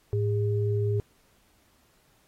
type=tone pair together; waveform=sine; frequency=107.5 / 405.9 Hz; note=A2 / G#4; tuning=-40 / -40 cents; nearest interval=octave + major seventh; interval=2300 cents; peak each=-24 / -29 dBFS; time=0.13-1 s; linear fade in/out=0 ms; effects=pink hiss -65 dBFS RMS until 2.27 s + AAC 48 kbps